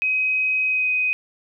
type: tone with pitch glide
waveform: sine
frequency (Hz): 2527 to 2507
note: D#7 to D#7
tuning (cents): +26 to +12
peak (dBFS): -18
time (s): 0.02-1.13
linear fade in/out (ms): 0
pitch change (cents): -14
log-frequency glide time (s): 0.66-0.9
effects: none